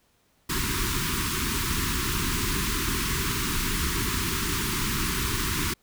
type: band-stop noise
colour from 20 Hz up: pink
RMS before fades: -27 dBFS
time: 0.49-5.74 s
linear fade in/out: 10 ms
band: 410 to 940 Hz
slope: 96 dB/octave
effects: pink hiss -66 dBFS RMS until 5.82 s